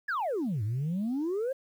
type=exponential two-way sweep; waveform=sine; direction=down then up; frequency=1777 to 99.8 to 552 Hz; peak=-26 dBFS; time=0.08-1.53 s; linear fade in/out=10 ms; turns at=0.63 s; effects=tanh soft clip ceiling -26 dBFS + 10-bit